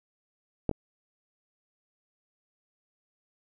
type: clicks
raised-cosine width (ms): 2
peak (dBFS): -12 / -20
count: 2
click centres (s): 0.693 / 0.713
effects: none